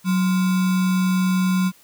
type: tone with sample-and-hold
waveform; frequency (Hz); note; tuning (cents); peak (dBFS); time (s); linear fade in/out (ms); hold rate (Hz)
sine; 185; F#3; 0; -16; 0.04-1.72; 50; 1225
effects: white hiss -53 dBFS RMS until 1.83 s